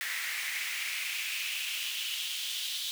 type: noise with high-pass filter sweep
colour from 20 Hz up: pink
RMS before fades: -35 dBFS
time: 0.01-2.91 s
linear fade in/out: 0 ms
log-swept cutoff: 1900 to 3500 Hz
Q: 3.9
effects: none